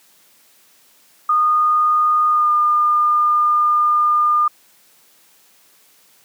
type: tone with pitch glide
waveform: sine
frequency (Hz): 1227 to 1208.7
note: D#6 to D6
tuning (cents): -25 to +49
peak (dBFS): -12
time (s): 1.29-4.48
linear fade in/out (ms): 5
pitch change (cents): -26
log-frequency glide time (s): 2.29-2.51
effects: white hiss -53 dBFS RMS until 6.24 s + high-pass 150 Hz 12 dB/octave